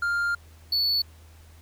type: tone pair in turn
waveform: triangle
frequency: 1400 / 4445 Hz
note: F6 / C#8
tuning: +4 / +4 cents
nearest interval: octave + minor sixth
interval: 2000 cents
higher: second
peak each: -21 / -20 dBFS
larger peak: second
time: 0.02-0.35 / 0.72-1.02 s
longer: first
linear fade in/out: 5 ms
effects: added 80 Hz sine -48 dBFS peak until 1.61 s + pink hiss -57 dBFS RMS until 1.61 s